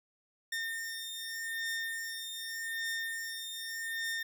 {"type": "beating tone pair", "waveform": "sawtooth", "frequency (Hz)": [1820, 1820.84], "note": ["A#6", "A#6"], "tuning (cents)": [-42, -41], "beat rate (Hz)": 0.84, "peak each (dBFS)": [-35, -36], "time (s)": [0.52, 4.23], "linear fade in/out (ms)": 5, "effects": []}